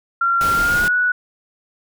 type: tone with pitch glide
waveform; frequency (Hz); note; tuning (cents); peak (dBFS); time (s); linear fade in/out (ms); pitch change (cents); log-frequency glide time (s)
sine; 1375 to 1473.7; F6 to F#6; -27 to -7; -14; 0.21-1.12; 5; +120; 0.52-0.95
type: noise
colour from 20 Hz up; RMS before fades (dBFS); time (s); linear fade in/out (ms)
pink; -26; 0.41-0.88; 0
effects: none